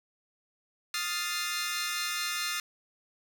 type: chord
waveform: 15% pulse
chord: F dominant seventh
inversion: third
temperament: equal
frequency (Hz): 1244.5 / 1396.9 / 1760 / 2093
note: Eb6 / F6 / A6 / C7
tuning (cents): 0 / 0 / 0 / 0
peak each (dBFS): -30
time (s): 0.94-2.6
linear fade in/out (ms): 2
effects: none